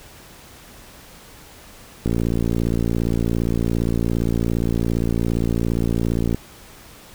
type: click train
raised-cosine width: 3 ms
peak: -8 dBFS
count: 247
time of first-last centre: 2.06-6.346 s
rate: 57.4 Hz
effects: pink hiss -44 dBFS RMS until 7.14 s